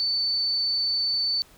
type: tone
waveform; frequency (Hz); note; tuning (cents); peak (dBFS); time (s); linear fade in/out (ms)
sine; 4515; C#8; +31; -22; 0-1.42; 0
effects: pink hiss -54 dBFS RMS until 1.57 s